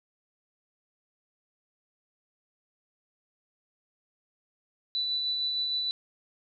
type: tone with tremolo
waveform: sine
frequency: 3974 Hz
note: B7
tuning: 10 cents sharp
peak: -26 dBFS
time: 4.95-5.91 s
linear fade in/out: 0 ms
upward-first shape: sine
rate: 6.5 Hz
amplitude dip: 25%
effects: none

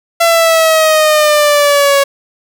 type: exponential sweep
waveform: sawtooth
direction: down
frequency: 677 to 554.4 Hz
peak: -3 dBFS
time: 0.2-2.04 s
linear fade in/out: 10 ms
effects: none

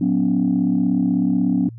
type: chord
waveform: sine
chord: F# suspended fourth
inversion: none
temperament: equal with one note detuned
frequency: 185 / 246.9 / 283.2 Hz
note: F#3 / B3 / C#4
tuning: 0 / 0 / +37 cents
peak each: -19 dBFS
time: 0.01-1.69 s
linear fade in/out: 5 ms
effects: tanh soft clip ceiling -9 dBFS + added 115 Hz sine -34 dBFS peak until 1.78 s

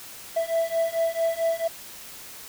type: beating tone pair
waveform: triangle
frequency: 659.3 / 663.8 Hz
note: E5 / E5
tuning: 0 / +12 cents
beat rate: 4.5 Hz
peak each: -24 / -23 dBFS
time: 0.36-1.68 s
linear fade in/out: 10 ms
effects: white hiss -42 dBFS RMS until 2.48 s

